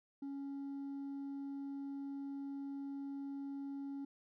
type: tone with hard clipping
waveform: triangle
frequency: 277.8 Hz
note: C#4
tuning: 4 cents sharp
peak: -40 dBFS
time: 0.22-4.05 s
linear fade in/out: 5 ms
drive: 1 dB
effects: none